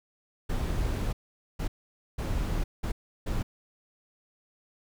brown noise bursts at uneven times, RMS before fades -29 dBFS, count 5, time 0.49-1.13 / 1.59-1.68 / 2.18-2.64 / 2.83-2.92 / 3.26-3.43 s, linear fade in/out 10 ms, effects none

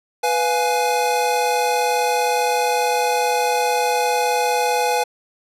square chord, F diminished, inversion second, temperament equal with one note detuned, 493.9 / 698.5 / 836.4 Hz, Cb5 / F5 / Ab5, 0 / 0 / +12 cents, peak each -22 / -26 / -20 dBFS, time 0.23-5.04 s, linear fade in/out 10 ms, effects resampled to 32000 Hz

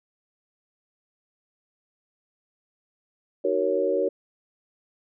sine chord, D# minor seventh, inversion none, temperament equal with one note detuned, 311.1 / 377.1 / 466.2 / 554.4 Hz, D#4 / F#4 / A#4 / C#5, 0 / +33 / 0 / 0 cents, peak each -31 / -26 / -26 / -25 dBFS, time 3.44-4.09 s, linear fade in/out 10 ms, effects none

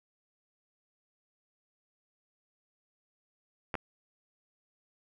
clicks, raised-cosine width 0.5 ms, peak -18 dBFS, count 2, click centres 3.742 / 3.753 s, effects none

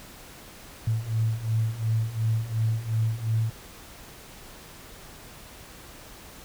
sine beating tone pair, 110 / 112.8 Hz, A2 / A2, 0 / +44 cents, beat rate 2.8 Hz, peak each -28 / -25 dBFS, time 0.87-3.5 s, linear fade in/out 5 ms, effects pink hiss -46 dBFS RMS until 6.44 s

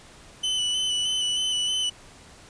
40% pulse tone with vibrato, 2999 Hz, F#7, 23 cents sharp, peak -22 dBFS, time 0.43-1.9 s, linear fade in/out 10 ms, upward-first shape square, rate 3.2 Hz, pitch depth 20 cents each way, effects pink hiss -49 dBFS RMS until 2.49 s + resampled to 22050 Hz

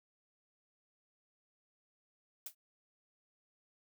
blue noise with exponential decay, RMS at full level -38 dBFS, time 2.46-2.55 s, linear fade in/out 5 ms, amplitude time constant 18 ms, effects none

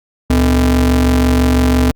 square ring-modulated tone, 92 Hz, F#2, 9 cents flat, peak -7 dBFS, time 0.3-1.91 s, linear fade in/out 0 ms, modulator 161 Hz, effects Opus 48 kbps

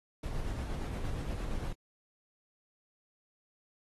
brown noise with tremolo, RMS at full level -35 dBFS, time 0.23-1.73 s, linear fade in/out 5 ms, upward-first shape square, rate 8.6 Hz, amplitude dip 25%, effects AAC 32 kbps

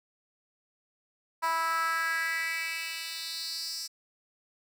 10% pulse tone with high-pass filter sweep, 327.6 Hz, E4, 11 cents flat, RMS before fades -32 dBFS, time 1.42-3.88 s, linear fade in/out 20 ms, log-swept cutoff 980 to 5700 Hz, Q 3.7, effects none

